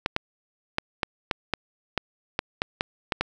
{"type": "clicks", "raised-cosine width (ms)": 0.3, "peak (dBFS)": -7, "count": 12, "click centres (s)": [0.061, 0.164, 0.784, 1.032, 1.312, 1.537, 1.977, 2.391, 2.619, 2.809, 3.122, 3.21], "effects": []}